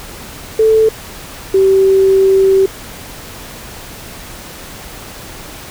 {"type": "tone pair in turn", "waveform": "sine", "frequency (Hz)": [440, 385.4], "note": ["A4", "G4"], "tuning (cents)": [0, -29], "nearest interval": "major second", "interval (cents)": 229, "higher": "first", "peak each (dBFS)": -6, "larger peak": "neither", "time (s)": [[0.59, 0.89], [1.54, 2.66]], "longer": "second", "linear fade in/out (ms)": 5, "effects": ["pink hiss -31 dBFS RMS until 5.7 s"]}